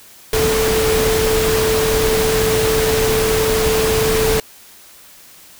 sine tone in noise, 440 Hz, A4, in tune, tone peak -15 dBFS, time 0.33-4.4 s, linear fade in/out 2 ms, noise pink, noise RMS -19 dBFS, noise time 0.33-4.4 s, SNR +1 dB, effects white hiss -43 dBFS RMS until 5.59 s

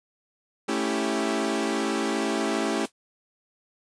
sawtooth chord, A dominant seventh, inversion none, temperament equal, 220 / 277.2 / 329.6 / 392 Hz, A3 / C#4 / E4 / G4, 0 / 0 / 0 / 0 cents, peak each -26 dBFS, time 0.68-2.86 s, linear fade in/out 10 ms
white noise with exponential decay, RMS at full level -35 dBFS, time 2.85-2.92 s, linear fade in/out 1 ms, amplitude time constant 15 ms
effects resampled to 22050 Hz

